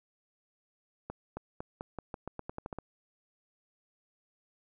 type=accelerating click train; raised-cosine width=1 ms; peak=-24 dBFS; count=13; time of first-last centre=1.1-2.786 s; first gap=270 ms; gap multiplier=0.87; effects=none